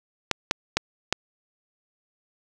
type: clicks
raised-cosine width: 0.2 ms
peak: -3 dBFS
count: 4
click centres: 0.313 / 0.511 / 0.77 / 1.126 s
effects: none